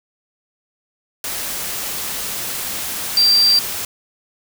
sine tone in noise, 4705 Hz, D8, 2 cents sharp, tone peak -10 dBFS, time 3.17-3.59 s, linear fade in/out 2 ms, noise white, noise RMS -25 dBFS, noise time 1.24-3.85 s, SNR +12 dB, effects none

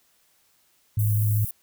sine tone, 105.9 Hz, G#2, 34 cents sharp, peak -19 dBFS, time 0.97-1.45 s, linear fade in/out 5 ms
white high-pass noise, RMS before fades -33 dBFS, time 0.99-1.51 s, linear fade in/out 2 ms, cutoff 11000 Hz, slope 24 dB/octave
effects white hiss -64 dBFS RMS until 1.62 s

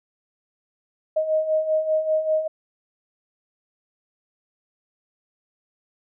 sine beating tone pair, 622.3 / 627.4 Hz, D#5 / D#5, 0 / +14 cents, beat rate 5.1 Hz, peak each -26 / -20 dBFS, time 1.16-2.48 s, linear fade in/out 10 ms, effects none

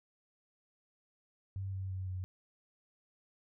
sine tone with pitch steps, 96.7 / 95.26 / 93.84 / 92.44 Hz, G2 / G2 / F#2 / F#2, -23 / -49 / +25 / -1 cents, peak -36 dBFS, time 1.56-2.24 s, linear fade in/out 0 ms, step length 170 ms, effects none

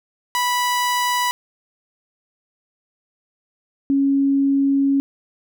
sawtooth / sine tone pair in turn, 984 / 276.1 Hz, B5 / C#4, -7 / -7 cents, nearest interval octave + minor seventh, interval 2200 cents, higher first, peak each -14 dBFS, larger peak neither, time 0.35-1.31 / 3.9-5 s, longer second, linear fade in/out 0 ms, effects none

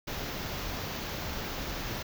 pink band-stop noise, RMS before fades -36 dBFS, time 0.07-2.03 s, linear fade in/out 10 ms, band 6500 to 13000 Hz, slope 48 dB/octave, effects none

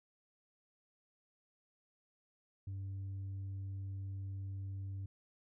sine tone, 97.2 Hz, G2, 14 cents flat, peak -37 dBFS, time 2.67-5.06 s, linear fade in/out 5 ms, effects tanh soft clip ceiling -39 dBFS

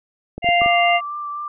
clicks, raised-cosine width 2 ms, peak -16 dBFS, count 5, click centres 0.38 / 0.444 / 0.489 / 0.618 / 0.661 s
harmonic tone, 697 Hz, F5, 4 cents flat, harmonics 1 / 3 / 4, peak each -15 / -19 / -21 dBFS, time 0.42-1.01 s, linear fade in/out 50 ms
sine tone with vibrato, 1177 Hz, D6, 3 cents sharp, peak -25 dBFS, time 0.61-1.48 s, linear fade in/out 2 ms, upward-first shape triangle, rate 4 Hz, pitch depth 19 cents each way
effects none

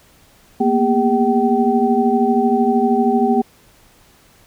sine tone cluster, 230 / 242.9 / 403.5 / 767 Hz, A#3 / B3 / G#4 / G5, -23 / -29 / -50 / -38 cents, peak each -18 dBFS, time 0.6-3.42 s, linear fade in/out 10 ms, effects pink hiss -51 dBFS RMS until 4.46 s

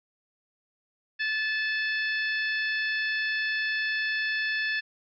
harmonic tone, 870 Hz, A5, 20 cents flat, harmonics 2 / 3 / 4 / 5 / 6, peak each -27 / -33 / -39 / -39 / -43 dBFS, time 1.19-4.81 s, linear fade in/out 20 ms, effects none

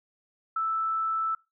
sine tone, 1318.5 Hz, E6, in tune, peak -25 dBFS, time 0.56-1.35 s, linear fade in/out 5 ms, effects noise-tail reverb RT60 0.2 s tail -20 dB re dry

